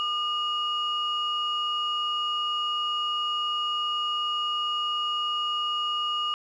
sine tone pair together, 1211.7 / 2882 Hz, D#6 / F#7, -46 / -46 cents, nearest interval octave + minor third, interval 1500 cents, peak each -27 dBFS, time 0-6.34 s, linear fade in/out 0 ms, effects tanh soft clip ceiling -19 dBFS

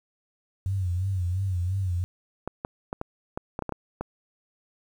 sine tone with vibrato, 92.6 Hz, F#2, 2 cents sharp, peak -24 dBFS, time 0.66-2.04 s, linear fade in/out 0 ms, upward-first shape sine, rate 2.9 Hz, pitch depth 97 cents each way
clicks, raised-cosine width 1 ms, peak -16 dBFS, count 10, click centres 2.476 / 2.649 / 2.929 / 3.014 / 3.375 / 3.591 / 3.623 / 3.693 / 3.723 / 4.01 s
effects 9-bit

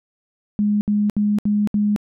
sine tone bursts, 207.7 Hz, G#3, in tune, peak -15 dBFS, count 5, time 0.59-1.962 s, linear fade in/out 0 ms, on 220 ms, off 68 ms, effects none

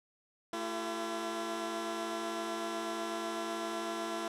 15% pulse tone cluster, 222.8 / 338.2 / 386.9 Hz, A3 / E4 / G4, +22 / +44 / -23 cents, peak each -36 / -30 / -39 dBFS, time 0.53-4.28 s, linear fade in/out 2 ms, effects low-pass 10000 Hz 12 dB/octave

